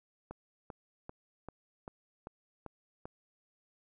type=click train; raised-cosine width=1 ms; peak=-29 dBFS; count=8; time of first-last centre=0.31-3.055 s; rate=2.55 Hz; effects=none